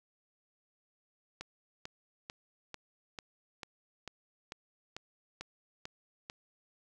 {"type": "click train", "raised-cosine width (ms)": 0.2, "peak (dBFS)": -24, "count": 12, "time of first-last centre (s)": [1.41, 6.299], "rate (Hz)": 2.25, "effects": []}